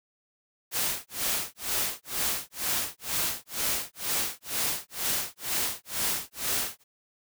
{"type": "noise with tremolo", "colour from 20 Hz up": "white", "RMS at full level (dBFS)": -27, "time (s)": [0.71, 6.84], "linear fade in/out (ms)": 50, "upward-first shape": "sine", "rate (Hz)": 2.1, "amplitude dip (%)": 100, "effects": []}